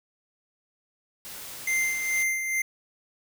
white noise, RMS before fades -40 dBFS, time 1.25-2.23 s, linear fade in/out 0 ms
square tone with tremolo, 2089 Hz, C7, 3 cents flat, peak -23 dBFS, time 1.67-2.62 s, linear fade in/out 5 ms, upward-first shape sine, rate 2.3 Hz, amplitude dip 50%
effects none

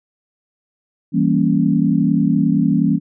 sine chord, E diminished seventh, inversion none, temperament equal, 164.81 / 196 / 233.1 / 277.2 Hz, E3 / G3 / Bb3 / Db4, 0 / 0 / 0 / 0 cents, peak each -18 dBFS, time 1.12-3 s, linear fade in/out 50 ms, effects none

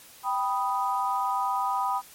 sine chord, G augmented, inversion none, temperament equal, 784 / 987.8 / 1244.5 Hz, G5 / B5 / D#6, 0 / 0 / 0 cents, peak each -29 / -27 / -30 dBFS, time 0.23-2.02 s, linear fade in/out 50 ms, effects white hiss -50 dBFS RMS until 2.14 s + MP3 64 kbps

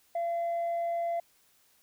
sine tone, 682 Hz, F5, 41 cents flat, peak -26 dBFS, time 0.15-1.2 s, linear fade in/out 5 ms, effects tanh soft clip ceiling -27 dBFS + white hiss -66 dBFS RMS until 1.82 s

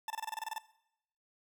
40% pulse tone bursts, 885 Hz, A5, 10 cents sharp, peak -34 dBFS, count 11, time 0.08-0.582 s, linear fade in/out 2 ms, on 22 ms, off 26 ms, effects noise-tail reverb RT60 0.8 s tail -19 dB re dry

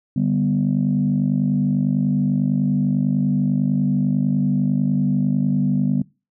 sine chord, G major, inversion second, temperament equal, 146.83 / 196 / 246.9 Hz, D3 / G3 / B3, 0 / 0 / 0 cents, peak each -20 / -20 / -20 dBFS, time 0.16-6.02 s, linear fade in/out 5 ms, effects noise-tail reverb RT60 0.3 s tail -24 dB re dry + tanh soft clip ceiling -9 dBFS

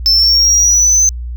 sine exponential sweep, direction up, 5274 to 6200 Hz, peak -4 dBFS, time 0.06-1.09 s, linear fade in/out 0 ms, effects tanh soft clip ceiling -6 dBFS + added 60 Hz sine -20 dBFS peak until 1.36 s

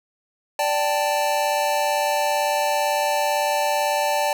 square chord, D suspended fourth, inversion none, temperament just, 587.3 / 783.1 / 881 Hz, D5 / G5 / A5, 0 / -2 / +2 cents, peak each -24 / -26 / -24 dBFS, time 0.59-4.33 s, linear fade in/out 2 ms, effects none

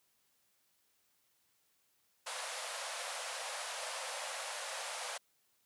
pink band-pass noise, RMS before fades -42 dBFS, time 2.26-5.18 s, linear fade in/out 10 ms, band 500 to 11000 Hz, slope 96 dB/octave, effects white hiss -75 dBFS RMS until 5.65 s + high-pass 60 Hz 12 dB/octave

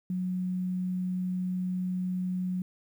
sine tone, 182.9 Hz, F#3, 20 cents flat, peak -28 dBFS, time 0.1-2.62 s, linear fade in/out 2 ms, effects 10-bit

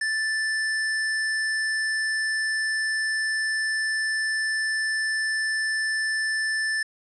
square tone, 1760 Hz, A6, in tune, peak -24 dBFS, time 0.01-6.83 s, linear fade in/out 5 ms, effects resampled to 22050 Hz + 9-bit

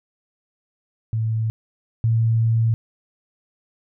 sine tone pair in turn, 111.4 / 113.61 Hz, A2 / A#2, +22 / -44 cents, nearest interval unison, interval 34 cents, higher second, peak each -19 / -15 dBFS, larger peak second, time 1.13-1.5 / 2.04-2.74 s, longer second, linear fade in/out 0 ms, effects none

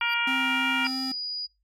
square tone with exponential growth, 4699 Hz, D8, in tune, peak -35 dBFS, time 0-0.14 s, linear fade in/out 5 ms, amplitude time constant 30 ms
harmonic tone, 471 Hz, A#4, 18 cents sharp, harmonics 2 / 3 / 4 / 5 / 6 / 7, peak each -31 / -29 / -36 / -28 / -31 / -38 dBFS, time 0.01-0.87 s, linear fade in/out 2 ms
square tone with vibrato, 261.6 Hz, C4, in tune, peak -31 dBFS, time 0.27-1.12 s, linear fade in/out 5 ms, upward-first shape sine, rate 3 Hz, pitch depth 8 cents each way
sine tone, 4907 Hz, D#8, 25 cents flat, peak -30 dBFS, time 0.84-1.47 s, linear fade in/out 20 ms
effects noise-tail reverb RT60 0.2 s tail -19 dB re dry + added 50 Hz sine -70 dBFS peak until 1.63 s

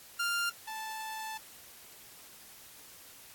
sawtooth tone pair in turn, 1396.9 / 878.2 Hz, F6 / A5, 0 / -4 cents, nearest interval minor sixth, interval 804 cents, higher first, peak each -26 / -34 dBFS, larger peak first, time 0.19-0.5 / 0.67-1.38 s, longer second, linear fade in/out 10 ms, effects white hiss -53 dBFS RMS until 3.34 s + AAC 64 kbps

